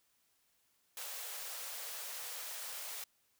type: high-pass noise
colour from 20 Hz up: white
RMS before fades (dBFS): -44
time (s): 0.97-3.04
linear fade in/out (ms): 2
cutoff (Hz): 440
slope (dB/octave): 96
effects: white hiss -75 dBFS RMS until 3.39 s